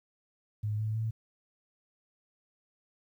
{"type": "tone with pitch steps", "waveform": "sine", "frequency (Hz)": [105.9, 108.63, 111.42], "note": ["G#2", "A2", "A2"], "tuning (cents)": [34, -22, 22], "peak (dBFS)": -29, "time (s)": [0.63, 1.11], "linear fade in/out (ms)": 10, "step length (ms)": 160, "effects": ["11-bit"]}